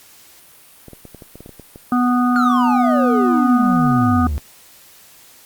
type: clicks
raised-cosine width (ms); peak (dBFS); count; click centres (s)
2; -23; 11; 0.883 / 0.933 / 1.053 / 1.147 / 1.222 / 1.356 / 1.406 / 1.461 / 1.493 / 1.597 / 1.759
type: harmonic tone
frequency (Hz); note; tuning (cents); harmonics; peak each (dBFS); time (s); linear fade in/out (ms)
246.9; B3; 0; 1 / 3 / 5 / 6; -14 / -23 / -20 / -31; 1.92-4.27; 2
type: exponential sweep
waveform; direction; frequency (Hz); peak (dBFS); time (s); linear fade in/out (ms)
triangle; down; 1461 to 67.7; -16; 2.36-4.38; 0
effects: white hiss -46 dBFS RMS until 5.45 s + Opus 48 kbps